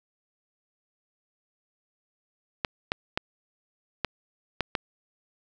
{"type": "clicks", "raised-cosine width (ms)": 0.3, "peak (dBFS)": -9, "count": 6, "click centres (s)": [2.648, 2.919, 3.175, 4.047, 4.607, 4.752], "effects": []}